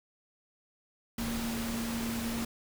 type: tone in noise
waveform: sine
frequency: 230.8 Hz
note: A#3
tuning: 17 cents flat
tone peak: -33 dBFS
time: 1.18-2.45 s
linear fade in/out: 5 ms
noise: pink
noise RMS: -38 dBFS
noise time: 1.18-2.45 s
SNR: +2 dB
effects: none